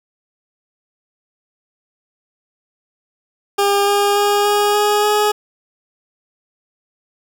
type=tone with pitch steps; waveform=20% pulse; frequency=402.6 / 405.9 / 409.2 / 412.5 / 415.8 / 419.2 Hz; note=G4 / G#4 / G#4 / G#4 / G#4 / G#4; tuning=+46 / -40 / -26 / -12 / +2 / +16 cents; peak=-8 dBFS; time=3.58-5.32 s; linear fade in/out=10 ms; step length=290 ms; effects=7-bit